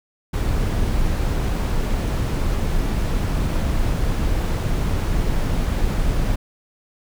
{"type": "noise", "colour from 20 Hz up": "brown", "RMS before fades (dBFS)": -20, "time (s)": [0.33, 6.36], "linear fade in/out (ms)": 10, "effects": []}